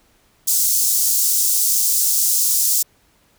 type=high-pass noise; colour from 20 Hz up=pink; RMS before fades=-17 dBFS; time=0.47-2.83 s; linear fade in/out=10 ms; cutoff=6000 Hz; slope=24 dB/octave; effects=pink hiss -58 dBFS RMS until 3.38 s